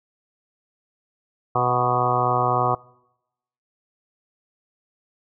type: harmonic tone with a mistuned harmonic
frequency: 123.47 Hz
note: B2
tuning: in tune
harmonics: 1 / 2 / 3 / 4 / 5 / 6 / 7 / 8 / 9 / 10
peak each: -27 / -35 / -29 / -28 / -30 / -23 / -32 / -27 / -24 / -27 dBFS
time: 1.55-2.75 s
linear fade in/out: 5 ms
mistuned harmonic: 5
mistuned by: +24 cents
effects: noise-tail reverb RT60 0.9 s tail -24 dB re dry